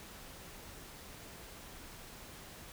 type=silence; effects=pink hiss -51 dBFS RMS until 2.72 s